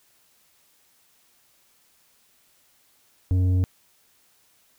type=tone with tanh clipping; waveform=sine; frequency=91.8 Hz; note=F#2; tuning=13 cents flat; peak=-19 dBFS; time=3.31-3.64 s; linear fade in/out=0 ms; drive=8 dB; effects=white hiss -62 dBFS RMS until 4.78 s